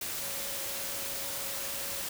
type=tone in noise; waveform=sine; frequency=554.4 Hz; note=C#5; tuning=in tune; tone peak=-47 dBFS; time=0.21-2.02 s; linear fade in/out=5 ms; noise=white; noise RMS=-36 dBFS; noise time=0.01-2.09 s; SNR=-14 dB; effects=none